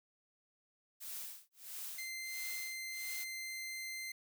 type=noise with tremolo; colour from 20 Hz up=blue; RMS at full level=-44 dBFS; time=1-3.25 s; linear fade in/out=20 ms; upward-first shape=sine; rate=1.5 Hz; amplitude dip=100%
type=tone; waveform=sawtooth; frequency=2081 Hz; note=C7; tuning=10 cents flat; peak=-38 dBFS; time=1.98-4.12 s; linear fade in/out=5 ms
effects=none